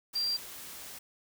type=tone in noise; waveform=sine; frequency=4734 Hz; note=D8; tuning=13 cents sharp; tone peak=-28 dBFS; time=0.15-0.37 s; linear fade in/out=10 ms; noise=white; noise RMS=-45 dBFS; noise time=0.13-0.99 s; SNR=+14 dB; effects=none